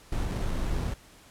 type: noise with sample-and-hold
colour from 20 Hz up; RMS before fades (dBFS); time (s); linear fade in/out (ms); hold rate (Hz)
brown; -29; 0.12-0.94; 5; 4900
effects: pink hiss -54 dBFS RMS until 1.3 s + low-pass 12000 Hz 12 dB/octave